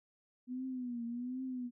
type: tone with vibrato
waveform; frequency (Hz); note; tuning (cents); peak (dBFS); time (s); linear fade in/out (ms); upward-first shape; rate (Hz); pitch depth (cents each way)
sine; 246.9; B3; 0; -37; 0.47-1.71; 50; triangle; 1.3; 110
effects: none